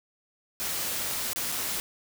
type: noise with dropouts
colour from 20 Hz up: white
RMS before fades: -31 dBFS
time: 0.6-1.8 s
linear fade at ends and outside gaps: 0 ms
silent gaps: 1.332-1.36 / 1.518-1.522 s
effects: none